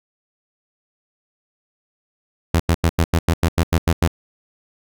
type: tone bursts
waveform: sawtooth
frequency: 83.4 Hz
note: E2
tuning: 21 cents sharp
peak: -9 dBFS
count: 11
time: 2.54-4.077 s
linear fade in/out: 5 ms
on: 57 ms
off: 91 ms
effects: none